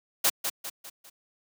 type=noise with echo; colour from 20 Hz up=white; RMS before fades=-22 dBFS; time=0.24-0.3 s; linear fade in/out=10 ms; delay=200 ms; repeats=4; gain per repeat=-7 dB; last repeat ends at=1.1 s; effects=high-pass 200 Hz 12 dB/octave